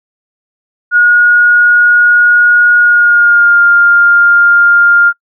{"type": "tone with pitch glide", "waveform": "sine", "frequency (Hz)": [1442, 1403.4], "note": ["F#6", "F6"], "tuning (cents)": [-45, 8], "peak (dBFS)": -3, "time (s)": [0.91, 5.13], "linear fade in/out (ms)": 50, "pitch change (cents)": -47, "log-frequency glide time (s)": [2.77, 3.62], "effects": ["noise-tail reverb RT60 0.1 s tail -26 dB re dry"]}